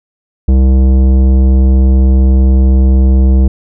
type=tone with tanh clipping; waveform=sine; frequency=65.41 Hz; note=C2; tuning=in tune; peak=-6 dBFS; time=0.48-3.48 s; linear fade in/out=5 ms; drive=14 dB; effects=none